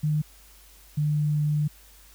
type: tone pair in turn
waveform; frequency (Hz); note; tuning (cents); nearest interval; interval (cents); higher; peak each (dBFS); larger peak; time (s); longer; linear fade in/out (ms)
sine; 151.6 / 149.6; D#3 / D3; -45 / +32; unison; 23; first; -21; neither; 0.03-0.22 / 0.97-1.68; second; 10
effects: added 50 Hz sine -53 dBFS peak until 2.14 s + white hiss -54 dBFS RMS until 2.14 s